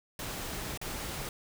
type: noise with dropouts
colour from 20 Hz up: pink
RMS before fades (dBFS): -38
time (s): 0.19-1.29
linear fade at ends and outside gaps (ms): 2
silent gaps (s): 0.775-0.814
effects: none